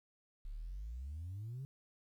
sine exponential sweep, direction up, 33.2 to 139.8 Hz, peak -40 dBFS, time 0.45-1.65 s, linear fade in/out 0 ms, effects tanh soft clip ceiling -39 dBFS + 12-bit

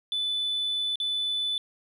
sine tone with dropouts, 3494 Hz, A7, 13 cents flat, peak -24 dBFS, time 0.12-1.58 s, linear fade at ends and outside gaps 1 ms, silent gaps 0.957-1.001 s, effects tanh soft clip ceiling -23 dBFS

